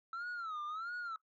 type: tone with vibrato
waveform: sine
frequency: 1318.5 Hz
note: E6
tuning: in tune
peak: -36 dBFS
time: 0.13-1.16 s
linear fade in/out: 2 ms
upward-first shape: sine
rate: 1.5 Hz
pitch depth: 170 cents each way
effects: noise-tail reverb RT60 0.1 s tail -18 dB re dry + tanh soft clip ceiling -38 dBFS

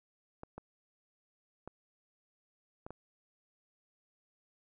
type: clicks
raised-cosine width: 1 ms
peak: -30 dBFS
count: 5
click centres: 0.434 / 0.58 / 1.676 / 2.865 / 2.906 s
effects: none

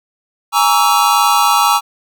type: chord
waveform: square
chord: A# half-diminished seventh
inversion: third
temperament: equal with one note detuned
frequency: 830.6 / 932.3 / 1134 / 1318.5 Hz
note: G#5 / A#5 / C#6 / E6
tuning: 0 / 0 / +39 / 0 cents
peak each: -16 dBFS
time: 0.52-1.81 s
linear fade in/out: 50 ms
effects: none

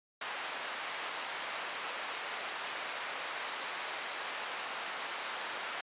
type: band-pass noise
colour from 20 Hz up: pink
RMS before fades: -40 dBFS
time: 0.21-5.81 s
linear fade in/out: 5 ms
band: 830 to 3300 Hz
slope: 12 dB/octave
effects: resampled to 8000 Hz

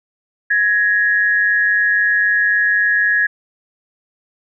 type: tone pair together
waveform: sine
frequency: 1668.5 / 1864.7 Hz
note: G#6 / A#6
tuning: +8 / 0 cents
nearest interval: major second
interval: 192 cents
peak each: -13 / -18 dBFS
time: 0.5-3.27 s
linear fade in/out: 10 ms
effects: none

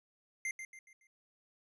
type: tone with echo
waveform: square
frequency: 2093 Hz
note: C7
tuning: in tune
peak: -35 dBFS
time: 0.45-0.51 s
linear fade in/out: 2 ms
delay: 140 ms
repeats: 4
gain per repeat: -8 dB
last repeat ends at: 1.07 s
effects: resampled to 24000 Hz

